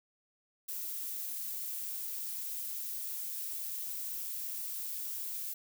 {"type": "noise", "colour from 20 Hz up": "violet", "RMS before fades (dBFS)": -39, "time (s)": [0.68, 5.54], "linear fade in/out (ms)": 10, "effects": []}